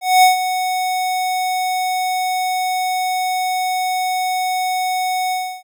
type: tone with ADSR envelope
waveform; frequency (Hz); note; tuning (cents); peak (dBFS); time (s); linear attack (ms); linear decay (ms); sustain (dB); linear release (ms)
square; 740; F#5; 0; -7; 0.01-5.63; 220; 130; -11; 310
effects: none